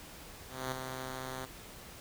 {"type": "tone with ADSR envelope", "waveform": "5% pulse", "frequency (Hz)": 130, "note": "C3", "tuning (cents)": -11, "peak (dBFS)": -22, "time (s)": [0.48, 1.46], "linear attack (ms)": 240, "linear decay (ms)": 5, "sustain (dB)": -6, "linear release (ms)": 16, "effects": ["pink hiss -50 dBFS RMS until 2 s"]}